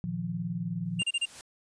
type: chord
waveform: sine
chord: Bb suspended fourth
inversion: none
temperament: equal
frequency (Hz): 116.54 / 155.56 / 174.61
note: Bb2 / Eb3 / F3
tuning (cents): 0 / 0 / 0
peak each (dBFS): -38 / -37 / -32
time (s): 0.04-1.02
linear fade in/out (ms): 0
type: noise with exponential growth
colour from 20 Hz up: white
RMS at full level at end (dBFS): -43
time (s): 0.85-1.41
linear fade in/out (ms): 1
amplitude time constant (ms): 120
type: tone bursts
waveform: square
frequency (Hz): 2794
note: F7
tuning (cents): 0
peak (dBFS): -26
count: 4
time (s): 0.99-1.257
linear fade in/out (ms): 10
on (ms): 45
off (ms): 29
effects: resampled to 22050 Hz